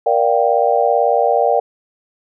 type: chord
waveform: sine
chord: G minor seventh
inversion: first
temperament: just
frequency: 470.4 / 588 / 705.6 / 784 Hz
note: Bb4 / D5 / F5 / G5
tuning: +16 / +2 / +18 / 0 cents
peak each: -17 dBFS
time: 0.06-1.6 s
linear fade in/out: 5 ms
effects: none